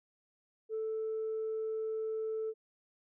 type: tone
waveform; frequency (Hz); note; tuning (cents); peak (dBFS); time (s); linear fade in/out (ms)
sine; 440; A4; 0; -32; 0.69-2.54; 50
effects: tanh soft clip ceiling -30 dBFS